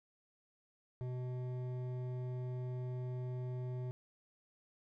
sine tone with hard clipping, 125.7 Hz, B2, 31 cents sharp, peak -40 dBFS, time 1.01-3.91 s, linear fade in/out 0 ms, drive 11 dB, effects none

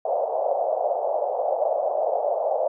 white band-pass noise, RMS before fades -24 dBFS, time 0.05-2.68 s, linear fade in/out 5 ms, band 530 to 720 Hz, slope 48 dB/octave, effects none

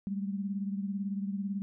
sine beating tone pair, 196.2 / 214.2 Hz, G3 / A3, +2 / -46 cents, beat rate 18 Hz, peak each -32 / -39 dBFS, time 0.07-1.62 s, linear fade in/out 0 ms, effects none

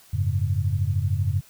sine chord, F# suspended second, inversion none, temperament equal with one note detuned, 90.86 / 103.83 / 138.59 Hz, F#2 / G#2 / C#3, -31 / 0 / 0 cents, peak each -24 / -24 / -28 dBFS, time 0.13-1.41 s, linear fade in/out 10 ms, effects white hiss -53 dBFS RMS until 1.49 s

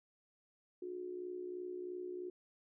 sine tone with amplitude modulation, 361.7 Hz, F#4, 39 cents flat, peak -38 dBFS, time 0.82-2.3 s, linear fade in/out 5 ms, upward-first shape sine, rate 63 Hz, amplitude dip 65%, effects none

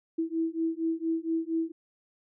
sine beating tone pair, 324.7 / 329 Hz, E4 / E4, -26 / -3 cents, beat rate 4.3 Hz, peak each -30 dBFS, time 0.18-1.72 s, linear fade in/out 10 ms, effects none

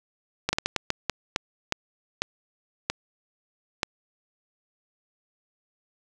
slowing click train, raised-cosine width 0.2 ms, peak -6 dBFS, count 12, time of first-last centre 0.49-3.832 s, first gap 40 ms, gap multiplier 1.37, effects none

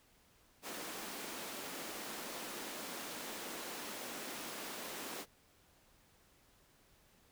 pink high-pass noise, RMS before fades -45 dBFS, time 0.62-5.26 s, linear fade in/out 50 ms, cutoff 220 Hz, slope 24 dB/octave, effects pink hiss -68 dBFS RMS until 7.31 s

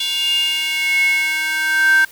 square tone with high-pass filter sweep, 312.8 Hz, D#4, 9 cents sharp, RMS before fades -17 dBFS, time 0-2.05 s, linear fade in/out 5 ms, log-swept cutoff 3200 to 1500 Hz, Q 9.4, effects white hiss -43 dBFS RMS until 2.11 s

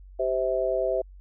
harmonic tone, 130 Hz, C3, 11 cents flat, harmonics 3 / 4 / 5, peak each -29 / -27 / -26 dBFS, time 0.19-1.02 s, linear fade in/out 10 ms, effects added 47 Hz sine -44 dBFS peak until 1.2 s

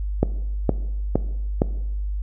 click train, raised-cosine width 2 ms, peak -3 dBFS, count 4, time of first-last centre 0.23-1.619 s, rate 2.16 Hz, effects noise-tail reverb RT60 1.0 s tail -17 dB re dry + added 50 Hz sine -23 dBFS peak until 2.22 s

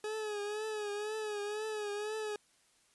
40% pulse tone with vibrato, 422.1 Hz, G#4, 28 cents sharp, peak -35 dBFS, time 0.04-2.36 s, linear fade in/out 2 ms, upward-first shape triangle, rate 2 Hz, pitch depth 67 cents each way, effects white hiss -69 dBFS RMS until 2.94 s + resampled to 24000 Hz

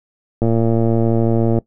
click train, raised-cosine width 2 ms, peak -4 dBFS, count 134, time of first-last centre 0.42-1.587 s, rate 114 Hz, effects noise-tail reverb RT60 0.1 s tail -20 dB re dry

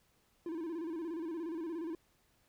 triangle tone with vibrato, 329.6 Hz, E4, in tune, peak -35 dBFS, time 0.46-1.95 s, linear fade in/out 2 ms, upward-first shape square, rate 17 Hz, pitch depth 79 cents each way, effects pink hiss -72 dBFS RMS until 2.48 s

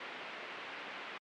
white low-pass noise, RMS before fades -45 dBFS, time 0-1.18 s, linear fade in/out 5 ms, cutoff 2800 Hz, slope 24 dB/octave, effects high-pass 300 Hz 12 dB/octave + MP3 64 kbps

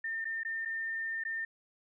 sine tone with dropouts, 1808 Hz, A6, 47 cents sharp, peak -33 dBFS, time 0.04-1.45 s, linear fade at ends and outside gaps 5 ms, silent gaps 0.245-0.252 / 0.434-0.449 / 0.651-0.656 / 1.238-1.25 s, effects none

